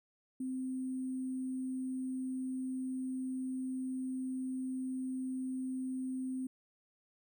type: tone with sample-and-hold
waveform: sine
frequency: 259 Hz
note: C4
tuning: 17 cents flat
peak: -35 dBFS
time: 0.4-6.47 s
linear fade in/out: 5 ms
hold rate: 8820 Hz
effects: none